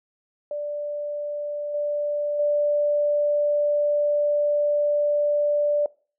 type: tone with level steps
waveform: sine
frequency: 587.3 Hz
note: D5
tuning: in tune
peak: -26 / -22 / -18 dBFS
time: 0.51-5.86 s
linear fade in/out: 2 ms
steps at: 1.74 / 2.39 s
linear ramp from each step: 5 ms
effects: noise-tail reverb RT60 0.4 s tail -23 dB re dry